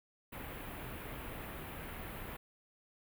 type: band-stop noise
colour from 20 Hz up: pink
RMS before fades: -45 dBFS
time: 0.32-2.37 s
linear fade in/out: 10 ms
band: 2900 to 12000 Hz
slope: 24 dB/octave
effects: none